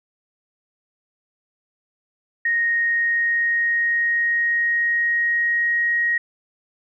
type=tone with pitch glide; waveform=sine; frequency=1864.7 to 1885.3 Hz; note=A#6 to A#6; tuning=0 to +19 cents; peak=-17 dBFS; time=2.45-6.18 s; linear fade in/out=5 ms; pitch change=+19 cents; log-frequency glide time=2.86-6.03 s; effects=none